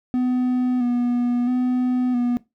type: tone with vibrato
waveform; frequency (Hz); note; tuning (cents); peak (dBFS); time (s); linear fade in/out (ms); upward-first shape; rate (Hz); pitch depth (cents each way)
triangle; 246.9; B3; 0; -16; 0.14-2.37; 0; square; 0.75; 28
effects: noise-tail reverb RT60 0.2 s tail -19 dB re dry